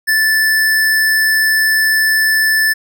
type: tone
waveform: square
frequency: 1754 Hz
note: A6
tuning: 6 cents flat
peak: -11 dBFS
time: 0.07-2.74 s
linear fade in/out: 20 ms
effects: none